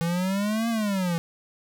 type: exponential two-way sweep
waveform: square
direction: up then down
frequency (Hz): 164.81 to 233.8 to 164.81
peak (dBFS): -24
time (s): 0.01-1.18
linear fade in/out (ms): 0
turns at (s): 0.69
effects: none